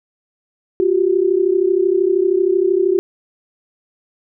sine tone pair together, 355.1 / 388 Hz, F4 / G4, +29 / -18 cents, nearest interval major second, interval 153 cents, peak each -15 dBFS, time 0.8-2.99 s, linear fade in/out 0 ms, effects none

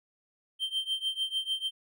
triangle tone with tremolo, 3136 Hz, G7, in tune, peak -24 dBFS, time 0.59-1.71 s, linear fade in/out 50 ms, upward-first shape triangle, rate 6.7 Hz, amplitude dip 95%, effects none

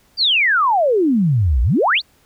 sine exponential two-way sweep, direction down then up, 4848 to 55 to 4848 Hz, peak -12 dBFS, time 0.17-2.02 s, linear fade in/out 50 ms, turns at 1.62 s, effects pink hiss -56 dBFS RMS until 2.25 s

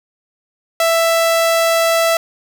sawtooth tone, 662 Hz, E5, 7 cents sharp, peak -8 dBFS, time 0.8-2.17 s, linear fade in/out 2 ms, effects none

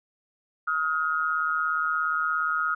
sine tone pair together, 1266 / 1423.1 Hz, D#6 / F6, +30 / +32 cents, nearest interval major second, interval 202 cents, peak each -26 dBFS, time 0.67-2.75 s, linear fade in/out 10 ms, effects none

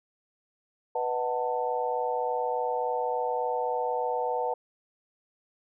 sine chord, B dominant seventh, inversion none, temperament just, 493.9 / 617.4 / 740.8 / 889 Hz, B4 / D#5 / F#5 / A5, 0 / -14 / +2 / +18 cents, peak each -30 / -36 / -32 / -31 dBFS, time 0.95-4.54 s, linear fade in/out 5 ms, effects none

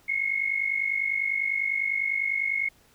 sine tone pair together, 2147 / 2197 Hz, C7 / C#7, +44 / -16 cents, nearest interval unison, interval 40 cents, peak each -27 dBFS, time 0.08-2.69 s, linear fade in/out 10 ms, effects pink hiss -60 dBFS RMS until 2.94 s

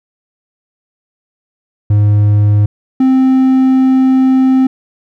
triangle tone pair in turn, 103.83 / 261.6 Hz, G#2 / C4, 0 / 0 cents, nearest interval octave + major third, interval 1600 cents, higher second, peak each -4 dBFS, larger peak neither, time 1.9-2.66 / 3-4.67 s, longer second, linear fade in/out 5 ms, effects none

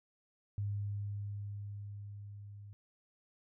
sine tone with level ramp, 101.9 Hz, G#2, 32 cents flat, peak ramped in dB -33 to -48 dBFS, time 0.58-2.73 s, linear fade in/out 0 ms, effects none

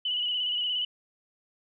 sine tone with vibrato, 2960 Hz, F#7, in tune, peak -26 dBFS, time 0.05-0.85 s, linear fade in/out 5 ms, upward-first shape square, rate 17 Hz, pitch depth 33 cents each way, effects none

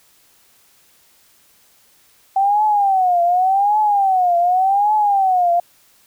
sine tone with vibrato, 768 Hz, G5, 36 cents flat, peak -12 dBFS, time 2.36-5.6 s, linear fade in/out 5 ms, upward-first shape triangle, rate 0.87 Hz, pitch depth 200 cents each way, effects white hiss -54 dBFS RMS until 6.06 s

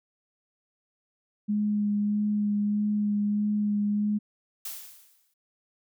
sine tone with vibrato, 207.7 Hz, G#3, in tune, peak -23 dBFS, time 1.48-4.19 s, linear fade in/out 20 ms, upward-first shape sine, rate 1.6 Hz, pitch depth 14 cents each way
blue noise with exponential decay, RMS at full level -34 dBFS, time 4.65-5.34 s, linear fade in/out 5 ms, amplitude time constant 150 ms
effects none

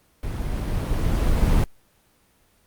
brown noise with level ramp, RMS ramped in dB -28 to -17 dBFS, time 0.23-1.64 s, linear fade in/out 2 ms, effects pink hiss -61 dBFS RMS until 2.66 s + Opus 24 kbps

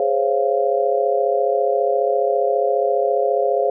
sine chord, Db major seventh, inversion second, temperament just, 415.8 / 519.7 / 554.4 / 693 Hz, Ab4 / C5 / Db5 / F5, +2 / -12 / 0 / -14 cents, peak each -21 dBFS, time 0-3.7 s, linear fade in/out 2 ms, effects none

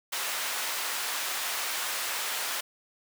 pink high-pass noise, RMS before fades -32 dBFS, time 0.12-2.61 s, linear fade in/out 10 ms, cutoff 1000 Hz, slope 12 dB/octave, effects none

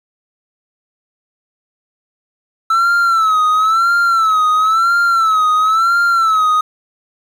triangle tone with vibrato, 1318.5 Hz, E6, in tune, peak -8 dBFS, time 2.7-6.61 s, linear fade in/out 5 ms, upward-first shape sine, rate 0.98 Hz, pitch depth 98 cents each way, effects 7-bit

